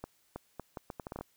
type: accelerating click train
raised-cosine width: 1 ms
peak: -25 dBFS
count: 11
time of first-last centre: 0.04-1.21 s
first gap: 320 ms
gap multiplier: 0.74
effects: white hiss -70 dBFS RMS until 1.36 s